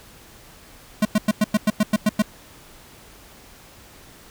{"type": "tone bursts", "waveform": "square", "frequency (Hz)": 212.3, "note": "G#3", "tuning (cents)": 38, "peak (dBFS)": -15, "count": 10, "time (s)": [1.02, 2.222], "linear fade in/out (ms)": 5, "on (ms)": 32, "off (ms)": 98, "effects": ["pink hiss -47 dBFS RMS until 4.3 s"]}